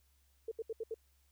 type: tone bursts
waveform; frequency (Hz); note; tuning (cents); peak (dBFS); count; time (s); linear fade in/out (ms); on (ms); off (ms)
sine; 448.2; A4; +32; -36; 5; 0.48-0.943; 5; 35; 72
effects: added 68 Hz sine -69 dBFS peak until 1.31 s + white hiss -75 dBFS RMS until 1.31 s